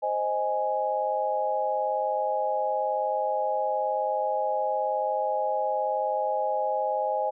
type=chord; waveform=sine; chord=Ab major; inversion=first; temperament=equal; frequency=523.3 / 622.3 / 830.6 Hz; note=C5 / Eb5 / Ab5; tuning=0 / 0 / 0 cents; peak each=-30 / -29 / -27 dBFS; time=0.02-7.31 s; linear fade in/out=20 ms; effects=none